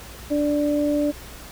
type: tone pair together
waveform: sine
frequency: 292.8 / 587.3 Hz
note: D4 / D5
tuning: -5 / 0 cents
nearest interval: octave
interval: 1205 cents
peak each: -20 / -23 dBFS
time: 0.3-1.12 s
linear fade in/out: 20 ms
effects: added 60 Hz sine -43 dBFS peak until 1.51 s + pink hiss -41 dBFS RMS until 1.51 s